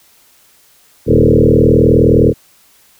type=tone with frequency modulation; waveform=sine; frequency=279.9 Hz; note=C#4; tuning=17 cents sharp; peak=-5 dBFS; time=1.06-2.34 s; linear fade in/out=50 ms; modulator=39.7 Hz; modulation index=5.4; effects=white hiss -49 dBFS RMS until 2.99 s